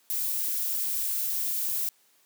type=noise; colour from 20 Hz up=violet; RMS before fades=-29 dBFS; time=0.1-1.89 s; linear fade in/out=0 ms; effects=white hiss -64 dBFS RMS until 2.25 s + high-pass 200 Hz 12 dB/octave